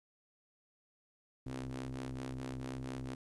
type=ring-modulated tone; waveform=sawtooth; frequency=65.41 Hz; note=C2; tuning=in tune; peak=-33 dBFS; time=1.46-3.15 s; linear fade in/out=5 ms; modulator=194 Hz; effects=resampled to 24000 Hz + 12-bit